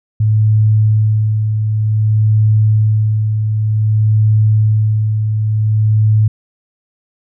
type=tone with tremolo; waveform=sine; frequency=107.9 Hz; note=A2; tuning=33 cents flat; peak=-7 dBFS; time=0.2-6.28 s; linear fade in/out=5 ms; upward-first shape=sine; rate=0.54 Hz; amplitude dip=45%; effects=none